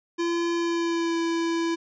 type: tone with pitch glide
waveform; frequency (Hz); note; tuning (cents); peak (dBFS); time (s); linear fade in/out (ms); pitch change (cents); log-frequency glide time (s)
square; 340.5 to 333.5; F4 to E4; -44 to +20; -24; 0.18-1.76; 20; -36; 0.55-1.18
effects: resampled to 16000 Hz + 11-bit